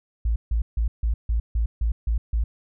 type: tone bursts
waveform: sine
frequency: 56.2 Hz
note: A1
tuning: 37 cents sharp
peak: -19 dBFS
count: 9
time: 0.25-2.44 s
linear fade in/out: 5 ms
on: 110 ms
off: 150 ms
effects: none